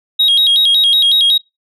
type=tone with vibrato; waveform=sine; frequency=3520 Hz; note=A7; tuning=in tune; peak=-6 dBFS; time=0.19-1.38 s; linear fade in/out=10 ms; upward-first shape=square; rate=5.4 Hz; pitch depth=130 cents each way; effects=noise-tail reverb RT60 0.2 s tail -22 dB re dry + tanh soft clip ceiling -6 dBFS